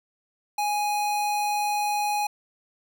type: tone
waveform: square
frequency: 830.6 Hz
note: G#5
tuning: in tune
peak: -24 dBFS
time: 0.58-2.27 s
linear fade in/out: 5 ms
effects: none